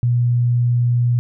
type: tone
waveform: sine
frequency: 121 Hz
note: B2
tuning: 35 cents flat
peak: -13 dBFS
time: 0.03-1.19 s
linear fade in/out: 0 ms
effects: none